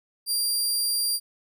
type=tone; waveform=20% pulse; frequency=4760 Hz; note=D8; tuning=22 cents sharp; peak=-17 dBFS; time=0.26-1.2 s; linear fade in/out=50 ms; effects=none